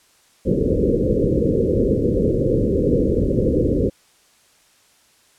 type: low-pass noise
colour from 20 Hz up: white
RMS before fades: -18 dBFS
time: 0.45-3.9 s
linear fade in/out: 20 ms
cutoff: 530 Hz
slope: 96 dB/octave
effects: white hiss -56 dBFS RMS until 5.38 s + low-pass 10000 Hz 12 dB/octave